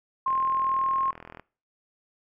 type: tone with pitch glide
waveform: sine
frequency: 1060 to 1069.8 Hz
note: C6 to C6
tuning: +22 to +38 cents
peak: -22 dBFS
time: 0.26-1.11 s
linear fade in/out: 5 ms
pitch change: +16 cents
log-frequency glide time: 0.42-0.98 s
type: click train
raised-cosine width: 0.5 ms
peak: -26 dBFS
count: 47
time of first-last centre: 0.28-1.397 s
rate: 41.2 Hz
effects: noise-tail reverb RT60 0.4 s tail -23 dB re dry